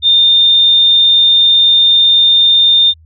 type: tone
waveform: sine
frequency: 3622 Hz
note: A7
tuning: 49 cents sharp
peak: -5 dBFS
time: 0.02-2.94 s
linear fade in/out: 50 ms
effects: added 80 Hz sine -40 dBFS peak until 3.05 s